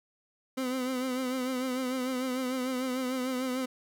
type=tone with vibrato; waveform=30% pulse; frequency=256.3 Hz; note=C4; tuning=36 cents flat; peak=-27 dBFS; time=0.57-3.66 s; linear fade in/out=10 ms; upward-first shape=triangle; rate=6.7 Hz; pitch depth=61 cents each way; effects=none